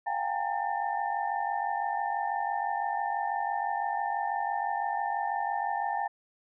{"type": "tone cluster", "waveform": "sine", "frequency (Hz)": [701, 771, 817, 910, 1793], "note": ["F5", "G5", "G#5", "A#5", "A6"], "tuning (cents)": [6, -29, -29, -42, 32], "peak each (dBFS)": [-37, -35, -31, -35, -39], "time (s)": [0.06, 6.08], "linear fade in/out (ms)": 10, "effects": []}